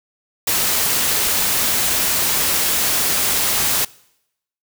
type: noise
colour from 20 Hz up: white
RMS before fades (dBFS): -18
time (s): 0.47-3.85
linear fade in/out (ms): 5
effects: noise-tail reverb RT60 0.8 s tail -23 dB re dry